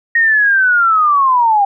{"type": "linear sweep", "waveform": "sine", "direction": "down", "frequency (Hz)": [1874, 784], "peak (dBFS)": -8, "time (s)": [0.15, 1.65], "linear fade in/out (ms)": 5, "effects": []}